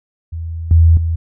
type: tone with level steps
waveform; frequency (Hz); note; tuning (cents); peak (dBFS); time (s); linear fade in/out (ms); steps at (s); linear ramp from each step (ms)
sine; 82.41; E2; 0; -21 / -5 / -14; 0.32-1.16; 10; 0.71 / 0.97; 2
effects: none